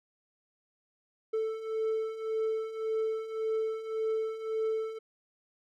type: beating tone pair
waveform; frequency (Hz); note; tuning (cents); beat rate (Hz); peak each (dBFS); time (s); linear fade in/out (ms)
triangle; 440 / 441.8; A4 / A4; 0 / +7; 1.8; -34 / -29; 1.33-4.99; 10
effects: none